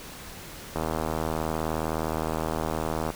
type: click train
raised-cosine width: 1 ms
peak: -14 dBFS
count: 187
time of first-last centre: 0.76-3.103 s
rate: 79.4 Hz
effects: pink hiss -42 dBFS RMS until 3.15 s